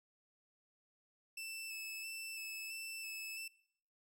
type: tone with vibrato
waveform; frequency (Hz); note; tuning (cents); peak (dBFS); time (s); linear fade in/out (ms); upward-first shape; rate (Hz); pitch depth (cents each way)
sawtooth; 2637; E7; 0; -40; 1.37-3.48; 5; square; 1.5; 17
effects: noise-tail reverb RT60 0.7 s tail -23 dB re dry